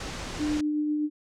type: low-pass noise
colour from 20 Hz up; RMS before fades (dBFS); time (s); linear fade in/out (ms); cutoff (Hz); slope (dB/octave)
pink; -36; 0-0.61; 5; 7400; 24
type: tone with tremolo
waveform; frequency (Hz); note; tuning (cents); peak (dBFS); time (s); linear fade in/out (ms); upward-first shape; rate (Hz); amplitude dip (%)
sine; 300; D4; +37; -23; 0.38-1.1; 50; triangle; 7.9; 25
effects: none